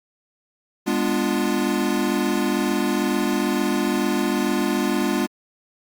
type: chord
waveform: square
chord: G# diminished seventh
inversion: none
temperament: equal with one note detuned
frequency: 204.8 / 246.9 / 293.7 / 349.2 Hz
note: G#3 / B3 / D4 / F4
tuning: -24 / 0 / 0 / 0 cents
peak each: -26 dBFS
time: 0.86-5.27 s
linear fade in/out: 20 ms
effects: Opus 48 kbps